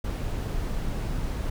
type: noise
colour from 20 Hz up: brown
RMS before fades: -29 dBFS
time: 0.04-1.5 s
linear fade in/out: 5 ms
effects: none